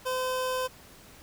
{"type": "tone", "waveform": "25% pulse", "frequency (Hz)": 512, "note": "C5", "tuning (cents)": -38, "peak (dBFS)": -24, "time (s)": [0.05, 0.68], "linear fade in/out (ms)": 20, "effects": ["pink hiss -52 dBFS RMS until 1.22 s"]}